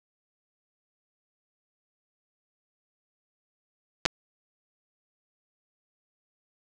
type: clicks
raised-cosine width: 0.2 ms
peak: -5 dBFS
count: 2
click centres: 4.054 / 4.06 s
effects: none